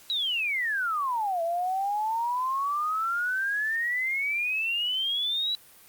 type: exponential two-way sweep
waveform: sine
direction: down then up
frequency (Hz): 3951 to 660 to 3951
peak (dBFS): -25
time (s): 0.1-5.55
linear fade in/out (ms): 0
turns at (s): 1.42
effects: white hiss -53 dBFS RMS until 5.88 s + Opus 48 kbps